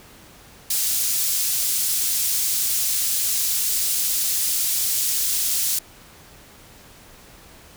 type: high-pass noise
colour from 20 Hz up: pink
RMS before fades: -22 dBFS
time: 0.7-5.79 s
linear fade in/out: 5 ms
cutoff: 6300 Hz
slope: 12 dB/octave
effects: pink hiss -47 dBFS RMS until 7.76 s